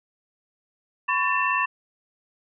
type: tone cluster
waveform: sine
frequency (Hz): 1013 / 1111 / 1784 / 2689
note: B5 / C#6 / A6 / E7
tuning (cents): +44 / +4 / +23 / +34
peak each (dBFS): -26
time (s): 1.08-1.66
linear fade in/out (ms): 10
effects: none